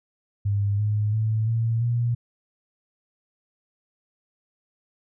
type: tone with pitch steps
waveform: sine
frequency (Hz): 101.2 / 105.38 / 109.72 / 114.25 / 118.97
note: G#2 / G#2 / A2 / A#2 / A#2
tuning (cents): -44 / +26 / -4 / -34 / +36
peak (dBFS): -20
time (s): 0.45-2.15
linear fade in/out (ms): 10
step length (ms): 340
effects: none